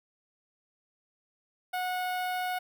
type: tone with notch filter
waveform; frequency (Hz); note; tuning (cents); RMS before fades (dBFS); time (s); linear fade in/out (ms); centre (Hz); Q
sawtooth; 731; F#5; -21; -32; 1.73-2.59; 10; 6800; 0.68
effects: none